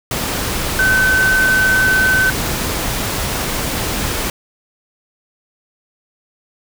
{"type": "tone in noise", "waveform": "sine", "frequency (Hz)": 1525, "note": "G6", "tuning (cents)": -48, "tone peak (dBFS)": -11, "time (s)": [0.79, 2.3], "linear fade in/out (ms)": 2, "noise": "pink", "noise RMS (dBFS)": -20, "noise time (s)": [0.11, 4.3], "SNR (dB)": 6, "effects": []}